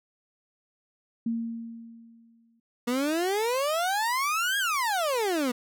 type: tone with exponential decay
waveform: sine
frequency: 230 Hz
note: A#3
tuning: 23 cents flat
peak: -24 dBFS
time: 1.26-2.6 s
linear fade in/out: 5 ms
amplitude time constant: 290 ms
type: exponential two-way sweep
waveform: 30% pulse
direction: up then down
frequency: 235.9 to 1660 to 235.9 Hz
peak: -22 dBFS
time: 2.87-5.52 s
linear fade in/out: 10 ms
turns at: 4.58 s
effects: none